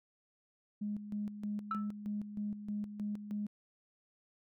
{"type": "tone with tremolo", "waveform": "sine", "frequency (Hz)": 207.7, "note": "G#3", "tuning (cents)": 0, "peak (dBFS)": -34, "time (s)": [0.81, 3.47], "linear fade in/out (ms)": 10, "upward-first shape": "square", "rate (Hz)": 3.2, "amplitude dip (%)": 65}
{"type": "tone with exponential decay", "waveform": "sine", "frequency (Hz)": 1318.5, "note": "E6", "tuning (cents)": 0, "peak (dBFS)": -29, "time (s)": [1.71, 1.92], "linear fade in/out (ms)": 2, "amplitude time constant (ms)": 44}
{"effects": ["tanh soft clip ceiling -27 dBFS"]}